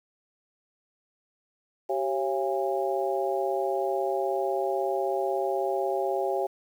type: harmonic tone with a mistuned harmonic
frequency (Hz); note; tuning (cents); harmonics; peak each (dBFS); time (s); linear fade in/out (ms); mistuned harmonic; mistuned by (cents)
136.2; C#3; -30; 3 / 4 / 5 / 6; -29 / -30 / -31 / -32; 1.89-6.47; 10; 3; -94
effects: 9-bit